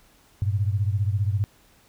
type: beating tone pair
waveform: sine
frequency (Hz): 97.8 / 112.8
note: G2 / A2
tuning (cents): -4 / +44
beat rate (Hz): 15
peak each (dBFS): -22 / -26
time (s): 0.42-1.44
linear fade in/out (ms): 0
effects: pink hiss -58 dBFS RMS until 1.88 s

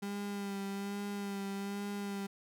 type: tone with vibrato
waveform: 35% pulse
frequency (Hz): 200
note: G3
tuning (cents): +35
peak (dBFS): -35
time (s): 0.02-2.27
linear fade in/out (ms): 10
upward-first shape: sine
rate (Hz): 1.2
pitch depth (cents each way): 25
effects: none

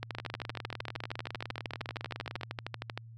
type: two click trains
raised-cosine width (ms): 0.3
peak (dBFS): -19 / -22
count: 39 / 46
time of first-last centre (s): 0.03-2.976 / 0.15-2.411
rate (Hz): 12.9 / 19.9
effects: added 114 Hz sine -47 dBFS peak until 3.17 s

